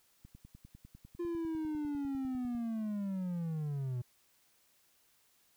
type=click train; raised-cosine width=5 ms; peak=-40 dBFS; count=24; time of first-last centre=0.25-2.55 s; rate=10 Hz
type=linear sweep; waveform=triangle; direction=down; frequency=348.5 to 120 Hz; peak=-32 dBFS; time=1.19-4.02 s; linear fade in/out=10 ms
effects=white hiss -70 dBFS RMS until 5.56 s